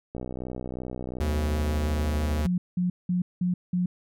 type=click train; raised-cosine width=2 ms; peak=-21 dBFS; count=143; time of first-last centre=0.15-2.411 s; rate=62.8 Hz
type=tone with vibrato; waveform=square; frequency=75.4 Hz; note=D2; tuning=46 cents sharp; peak=-25 dBFS; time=1.2-2.47 s; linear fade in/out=10 ms; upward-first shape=sine; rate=6.1 Hz; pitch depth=11 cents each way
type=tone bursts; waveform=sine; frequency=179.2 Hz; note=F3; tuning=45 cents sharp; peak=-22 dBFS; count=5; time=2.45-3.86 s; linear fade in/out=5 ms; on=130 ms; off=190 ms
effects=none